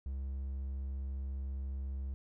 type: tone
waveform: triangle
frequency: 67.3 Hz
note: C2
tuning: 49 cents sharp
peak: -34 dBFS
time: 0.06-2.14 s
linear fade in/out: 0 ms
effects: none